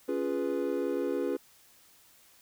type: chord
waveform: triangle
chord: C# dominant seventh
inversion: none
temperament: equal with one note detuned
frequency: 278.3 / 349.2 / 415.3 / 493.9 Hz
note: C#4 / E#4 / G#4 / B4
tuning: +7 / 0 / 0 / 0 cents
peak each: -32 dBFS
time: 0.08-1.37 s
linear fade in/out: 10 ms
effects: white hiss -60 dBFS RMS until 2.41 s